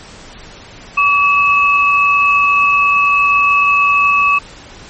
sine tone pair together, 1140.9 / 2594 Hz, C#6 / E7, +50 / -28 cents, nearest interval octave + major second, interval 1422 cents, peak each -11 dBFS, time 0.97-4.39 s, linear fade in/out 10 ms, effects pink hiss -36 dBFS RMS until 4.89 s + MP3 32 kbps

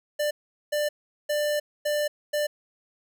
square tone bursts at uneven times, 593 Hz, D5, 17 cents sharp, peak -24 dBFS, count 5, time 0.19-0.31 / 0.72-0.89 / 1.29-1.6 / 1.85-2.08 / 2.33-2.47 s, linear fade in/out 10 ms, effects none

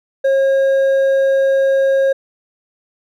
sine tone with hard clipping, 541 Hz, C#5, 42 cents flat, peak -12 dBFS, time 0.24-2.13 s, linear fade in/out 10 ms, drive 4 dB, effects none

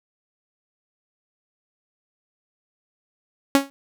sawtooth tone with exponential decay, 276.3 Hz, C#4, 6 cents flat, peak -6 dBFS, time 3.55-3.7 s, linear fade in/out 0 ms, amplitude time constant 32 ms, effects none

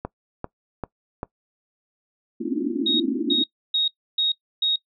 click train, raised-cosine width 1 ms, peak -14 dBFS, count 4, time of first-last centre 0.05-1.231 s, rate 2.54 Hz
pink band-pass noise, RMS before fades -25 dBFS, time 2.4-3.43 s, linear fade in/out 10 ms, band 230 to 350 Hz, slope 96 dB/octave
sine tone bursts, 3758 Hz, A#7, 13 cents sharp, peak -18 dBFS, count 5, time 2.86-4.76 s, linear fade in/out 5 ms, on 140 ms, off 300 ms
effects noise-tail reverb RT60 0.1 s tail -22 dB re dry

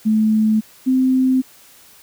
sine tone pair in turn, 217.1 / 259.4 Hz, A3 / C4, -23 / -15 cents, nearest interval minor third, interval 308 cents, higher second, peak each -12 dBFS, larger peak neither, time 0.05-0.61 / 0.86-1.42 s, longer neither, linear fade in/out 20 ms, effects white hiss -47 dBFS RMS until 2.02 s

